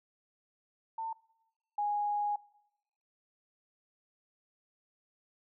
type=tone pair in turn; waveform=sine; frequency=898 / 826.8 Hz; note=A5 / G#5; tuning=+35 / -8 cents; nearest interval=minor second; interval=143 cents; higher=first; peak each=-34 / -29 dBFS; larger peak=second; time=0.98-1.13 / 1.78-2.36 s; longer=second; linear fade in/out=5 ms; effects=noise-tail reverb RT60 0.9 s tail -22 dB re dry